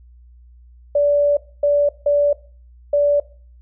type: tone bursts at uneven times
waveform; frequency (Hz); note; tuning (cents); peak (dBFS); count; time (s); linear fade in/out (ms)
sine; 579; D5; -25; -12; 4; 0.95-1.37 / 1.63-1.89 / 2.06-2.33 / 2.93-3.2; 5
effects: noise-tail reverb RT60 0.4 s tail -19 dB re dry + added 60 Hz sine -43 dBFS peak until 3.61 s